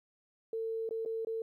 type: tone with dropouts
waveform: sine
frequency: 450 Hz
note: A4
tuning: 39 cents sharp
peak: -33 dBFS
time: 0.53-1.42 s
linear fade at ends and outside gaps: 2 ms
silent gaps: 0.891-0.909 / 1.051-1.059 / 1.249-1.27 s
effects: 12-bit